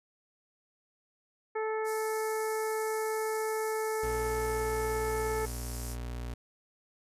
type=harmonic tone; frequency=437.1 Hz; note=A4; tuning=11 cents flat; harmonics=1 / 2 / 3 / 4 / 5; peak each=-31 / -37 / -41 / -43 / -45 dBFS; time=1.55-5.46 s; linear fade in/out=10 ms
type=band-pass noise; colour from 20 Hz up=white; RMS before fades=-46 dBFS; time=1.84-5.97 s; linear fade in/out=50 ms; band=4700 to 13000 Hz; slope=48 dB/octave
type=tone with vibrato; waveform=35% pulse; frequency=60 Hz; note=B1; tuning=49 cents flat; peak=-34 dBFS; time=4.03-6.34 s; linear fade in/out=5 ms; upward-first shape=sine; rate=16 Hz; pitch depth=12 cents each way
effects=resampled to 32000 Hz